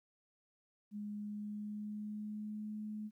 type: tone with pitch glide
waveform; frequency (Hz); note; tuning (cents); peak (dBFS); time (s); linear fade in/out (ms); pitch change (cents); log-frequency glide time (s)
sine; 207.7 to 212.8; G#3 to G#3; 0 to +42; -40; 0.91-3.11; 50; +42; 1.14-2.77
effects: 13-bit